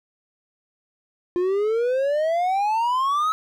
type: exponential sweep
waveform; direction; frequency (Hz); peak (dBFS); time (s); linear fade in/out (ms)
triangle; up; 349.2 to 1297; -17; 1.36-3.32; 0
effects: none